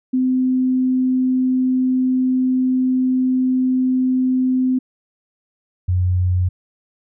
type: tone pair in turn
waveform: sine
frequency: 256.6 / 90.72 Hz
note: C4 / F#2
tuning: -34 / -34 cents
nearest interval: octave + tritone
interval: 1800 cents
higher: first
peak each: -14 dBFS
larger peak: neither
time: 0.13-4.79 / 5.88-6.49 s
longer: first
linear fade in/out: 10 ms
effects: none